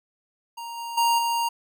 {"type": "tone with level steps", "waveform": "square", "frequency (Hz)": 934, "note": "A#5", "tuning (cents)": 3, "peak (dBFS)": [-34, -32, -19, -23], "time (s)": [0.57, 1.49], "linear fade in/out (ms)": 10, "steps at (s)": [0.77, 0.97, 1.18], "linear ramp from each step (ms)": 10, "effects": []}